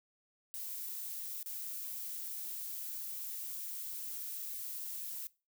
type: noise with dropouts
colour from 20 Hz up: violet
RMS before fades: -42 dBFS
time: 0.54-5.27 s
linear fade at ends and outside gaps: 0 ms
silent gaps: 1.429-1.46 s
effects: noise-tail reverb RT60 0.3 s tail -21 dB re dry